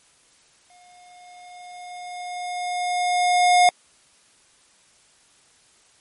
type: tone with exponential growth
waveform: square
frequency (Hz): 717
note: F5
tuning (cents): +45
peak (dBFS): -12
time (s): 0.7-3.69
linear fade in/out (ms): 1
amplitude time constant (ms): 650
effects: white hiss -57 dBFS RMS until 6 s + MP3 48 kbps